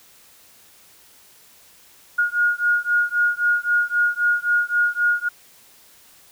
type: beating tone pair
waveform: sine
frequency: 1432 / 1435.8 Hz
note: F6 / F6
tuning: +43 / +48 cents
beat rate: 3.8 Hz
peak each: -20 / -20 dBFS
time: 2.18-5.29 s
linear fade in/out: 10 ms
effects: white hiss -51 dBFS RMS until 6.31 s